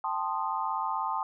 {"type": "chord", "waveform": "sine", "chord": "A half-diminished seventh", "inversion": "third", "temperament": "equal with one note detuned", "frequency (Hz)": [784, 880, 1046.5, 1235.9], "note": ["G5", "A5", "C6", "Eb6"], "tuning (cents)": [0, 0, 0, -12], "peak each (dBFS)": [-36, -32, -33, -35], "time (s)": [0.04, 1.23], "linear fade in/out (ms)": 2, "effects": []}